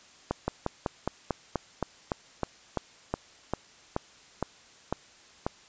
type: slowing click train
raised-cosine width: 1 ms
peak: -13 dBFS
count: 17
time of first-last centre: 0.31-5.465 s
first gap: 170 ms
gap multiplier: 1.08
effects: white hiss -55 dBFS RMS until 5.68 s + resampled to 16000 Hz